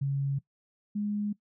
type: tone pair in turn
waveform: sine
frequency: 138.6 / 207.1 Hz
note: C#3 / G#3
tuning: 0 / -5 cents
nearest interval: perfect fifth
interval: 695 cents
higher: second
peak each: -26 / -28 dBFS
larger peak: first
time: 0.01-0.39 / 0.95-1.33 s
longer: neither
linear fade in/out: 10 ms
effects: noise-tail reverb RT60 0.1 s tail -19 dB re dry